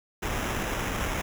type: noise with sample-and-hold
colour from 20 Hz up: pink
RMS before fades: -30 dBFS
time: 0.22-1.22 s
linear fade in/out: 10 ms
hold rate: 4410 Hz
effects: none